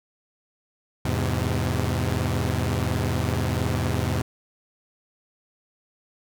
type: chord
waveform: sawtooth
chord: E augmented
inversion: none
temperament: equal with one note detuned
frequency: 82.41 / 103.83 / 127.97 Hz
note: E2 / G#2 / B#2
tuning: 0 / 0 / -38 cents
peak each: -23 dBFS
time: 1.05-4.22 s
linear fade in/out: 5 ms
effects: none